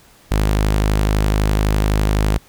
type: tone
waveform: sawtooth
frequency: 51.91 Hz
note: G#1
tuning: in tune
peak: -10 dBFS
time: 0.31-2.38 s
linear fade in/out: 5 ms
effects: pink hiss -49 dBFS RMS until 2.48 s